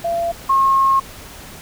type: tone pair in turn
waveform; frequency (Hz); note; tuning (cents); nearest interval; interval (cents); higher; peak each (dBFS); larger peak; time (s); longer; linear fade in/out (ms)
sine; 680 / 1079.4; F5 / C#6; -46 / -46; minor sixth; 800; second; -17 / -11; second; 0.04-0.32 / 0.49-1; second; 10
effects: pink hiss -37 dBFS RMS until 1.61 s